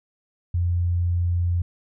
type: tone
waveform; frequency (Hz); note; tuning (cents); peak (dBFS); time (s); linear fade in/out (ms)
sine; 87.31; F2; 0; -19; 0.54-1.62; 5
effects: none